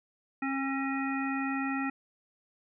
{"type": "harmonic tone with a mistuned harmonic", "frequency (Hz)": 270.7, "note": "C#4", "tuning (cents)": -41, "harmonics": [1, 3, 5, 7, 9], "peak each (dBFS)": [-31, -38, -38, -38, -40], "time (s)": [0.42, 1.9], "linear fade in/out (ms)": 5, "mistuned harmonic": 9, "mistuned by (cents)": 28, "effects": []}